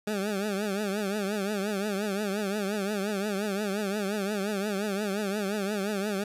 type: tone with vibrato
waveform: 20% pulse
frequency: 202.8 Hz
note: G#3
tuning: 41 cents flat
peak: -23 dBFS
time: 0.07-6.24 s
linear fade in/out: 5 ms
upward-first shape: triangle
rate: 5.7 Hz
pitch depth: 130 cents each way
effects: resampled to 32000 Hz + 10-bit